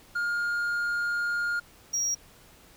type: tone pair in turn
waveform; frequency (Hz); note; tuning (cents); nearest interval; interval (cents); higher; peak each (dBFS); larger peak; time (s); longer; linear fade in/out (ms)
triangle; 1416 / 5664; F6 / F8; +23 / +23; 2 octaves; 2400; second; -24; neither; 0.15-1.6 / 1.93-2.15; first; 10
effects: pink hiss -55 dBFS RMS until 2.76 s